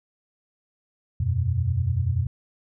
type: chord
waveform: sine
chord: E suspended second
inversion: none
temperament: equal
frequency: 82.41 / 92.5 / 123.47 Hz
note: E2 / F#2 / B2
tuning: 0 / 0 / 0 cents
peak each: -27 / -24 / -25 dBFS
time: 1.2-2.27 s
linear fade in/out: 5 ms
effects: none